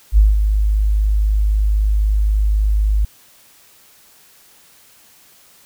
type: tone with ADSR envelope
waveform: sine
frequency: 51.91 Hz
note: G#1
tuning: in tune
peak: -5 dBFS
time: 0.12-3.05 s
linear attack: 55 ms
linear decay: 180 ms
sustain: -7 dB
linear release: 5 ms
effects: white hiss -49 dBFS RMS until 5.65 s